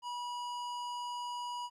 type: tone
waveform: square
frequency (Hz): 971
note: B5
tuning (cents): -30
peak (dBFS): -38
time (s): 0.02-1.7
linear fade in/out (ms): 50
effects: low-pass 7000 Hz 12 dB/octave + 13-bit